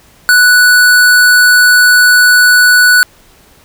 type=tone; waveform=square; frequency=1480 Hz; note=F#6; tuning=in tune; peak=-4 dBFS; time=0.29-3.03 s; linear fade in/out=0 ms; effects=pink hiss -44 dBFS RMS until 3.64 s